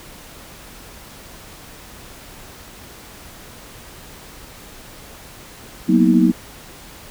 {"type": "chord", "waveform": "sine", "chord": "B major seventh", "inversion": "second", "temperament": "equal with one note detuned", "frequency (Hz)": [185, 233.1, 246.9, 319.1], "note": ["F#3", "A#3", "B3", "D#4"], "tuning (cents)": [0, 0, 0, 44], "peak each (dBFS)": -16, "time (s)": [5.88, 6.32], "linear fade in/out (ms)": 20, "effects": ["pink hiss -40 dBFS RMS until 7.1 s"]}